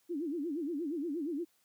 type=tone with vibrato; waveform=sine; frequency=311.8 Hz; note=D#4; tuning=4 cents sharp; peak=-33 dBFS; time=0.09-1.45 s; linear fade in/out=20 ms; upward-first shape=sine; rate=8.5 Hz; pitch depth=220 cents each way; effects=white hiss -72 dBFS RMS until 1.64 s + high-pass 100 Hz 12 dB/octave